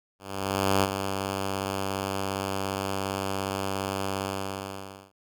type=tone with ADSR envelope; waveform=5% pulse; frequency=97.3 Hz; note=G2; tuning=12 cents flat; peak=-9 dBFS; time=0.19-5.12 s; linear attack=640 ms; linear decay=39 ms; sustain=-8 dB; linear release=920 ms; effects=none